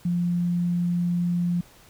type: tone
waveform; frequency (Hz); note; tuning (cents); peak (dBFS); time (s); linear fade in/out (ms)
sine; 174.61; F3; 0; -21; 0.05-1.61; 5
effects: pink hiss -53 dBFS RMS until 1.89 s